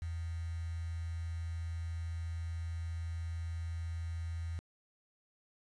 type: tone with quantisation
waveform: sine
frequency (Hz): 83.1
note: E2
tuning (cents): +15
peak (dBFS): -36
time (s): 0.02-4.59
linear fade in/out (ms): 0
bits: 9
effects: resampled to 22050 Hz